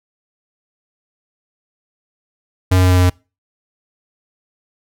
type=tone with pitch steps; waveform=square; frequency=92.5 / 91.97 / 91.44 / 90.91 / 90.39 / 89.87 Hz; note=F#2 / F#2 / F#2 / F#2 / F#2 / F#2; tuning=0 / -10 / -20 / -30 / -40 / -50 cents; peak=-10 dBFS; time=2.71-3.1 s; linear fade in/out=10 ms; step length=65 ms; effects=noise-tail reverb RT60 0.3 s tail -25 dB re dry